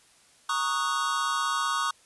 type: chord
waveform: square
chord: D# minor seventh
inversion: second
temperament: equal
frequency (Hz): 932.3 / 1108.7 / 1244.5 / 1480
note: A#5 / C#6 / D#6 / F#6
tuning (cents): 0 / 0 / 0 / 0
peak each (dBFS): -36 / -30 / -30 / -34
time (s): 0.49-1.91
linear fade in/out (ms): 5
effects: white hiss -59 dBFS RMS until 2.05 s + resampled to 24000 Hz